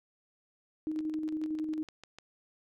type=tone with tremolo; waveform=sine; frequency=311.1 Hz; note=D#4; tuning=in tune; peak=-30 dBFS; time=0.87-1.83 s; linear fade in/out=0 ms; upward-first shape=square; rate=11 Hz; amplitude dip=35%
type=click train; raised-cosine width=0.2 ms; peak=-31 dBFS; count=9; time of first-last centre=0.99-2.186 s; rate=6.69 Hz
effects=none